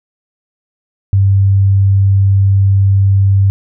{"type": "tone", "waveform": "sine", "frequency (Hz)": 98, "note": "G2", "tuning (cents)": 0, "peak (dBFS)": -6, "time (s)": [1.13, 3.5], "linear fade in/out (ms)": 0, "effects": []}